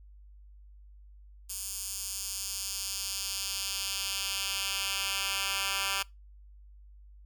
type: tone with high-pass filter sweep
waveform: 10% pulse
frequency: 196 Hz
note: G3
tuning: in tune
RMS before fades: -34 dBFS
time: 1.49-6.03 s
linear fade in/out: 10 ms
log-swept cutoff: 7800 to 1900 Hz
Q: 1.1
effects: noise-tail reverb RT60 0.2 s tail -23 dB re dry + added 50 Hz sine -50 dBFS peak until 7.25 s